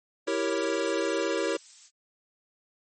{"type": "chord", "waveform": "square", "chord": "E diminished seventh", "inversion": "none", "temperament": "equal", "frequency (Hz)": [329.6, 392, 466.2, 554.4], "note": ["E4", "G4", "Bb4", "Db5"], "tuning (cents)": [0, 0, 0, 0], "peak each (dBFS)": -32, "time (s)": [0.27, 1.57], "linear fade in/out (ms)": 10}
{"type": "noise", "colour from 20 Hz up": "violet", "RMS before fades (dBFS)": -42, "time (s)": [0.47, 1.91], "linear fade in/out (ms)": 50}
{"effects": ["MP3 32 kbps"]}